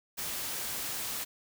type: noise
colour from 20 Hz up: white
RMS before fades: -36 dBFS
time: 0.17-1.25 s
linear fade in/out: 20 ms
effects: none